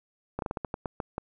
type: slowing click train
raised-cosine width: 1 ms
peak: -17 dBFS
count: 10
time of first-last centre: 0.39-1.181 s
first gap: 32 ms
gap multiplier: 1.24
effects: none